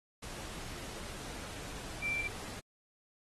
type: tone in noise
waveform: sine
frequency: 2349 Hz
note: D7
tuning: in tune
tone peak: -33 dBFS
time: 2.02-2.28 s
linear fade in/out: 10 ms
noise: pink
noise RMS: -45 dBFS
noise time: 0.22-2.6 s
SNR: +9 dB
effects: low-pass 11000 Hz 12 dB/octave + AAC 32 kbps